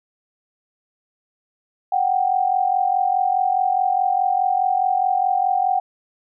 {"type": "tone pair together", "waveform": "sine", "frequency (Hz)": [735.2, 780], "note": ["F#5", "G5"], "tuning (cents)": [-11, -9], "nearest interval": "minor second", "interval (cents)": 102, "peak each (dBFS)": -19, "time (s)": [1.92, 5.8], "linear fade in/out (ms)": 5, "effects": []}